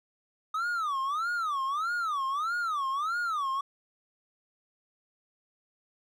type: tone with vibrato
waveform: triangle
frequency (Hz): 1235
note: D#6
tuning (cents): -13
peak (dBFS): -26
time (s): 0.54-3.61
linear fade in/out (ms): 5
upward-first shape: sine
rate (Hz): 1.6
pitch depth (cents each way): 260
effects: none